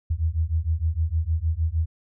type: beating tone pair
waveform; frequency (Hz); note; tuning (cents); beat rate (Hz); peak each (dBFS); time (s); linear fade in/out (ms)
sine; 77.78 / 84.28; D#2 / E2; 0 / +39; 6.5; -24; 0.1-1.86; 10
effects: none